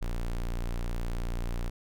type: tone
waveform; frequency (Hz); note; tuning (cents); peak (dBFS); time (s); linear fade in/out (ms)
square; 29.37; A#0; +14; -30; 0.01-1.7; 10
effects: none